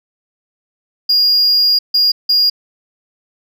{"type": "tone bursts at uneven times", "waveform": "sine", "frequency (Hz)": 4844, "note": "D#8", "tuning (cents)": -47, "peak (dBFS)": -6, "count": 3, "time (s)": [[1.09, 1.79], [1.94, 2.12], [2.29, 2.5]], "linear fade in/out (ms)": 10, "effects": ["tanh soft clip ceiling -8 dBFS"]}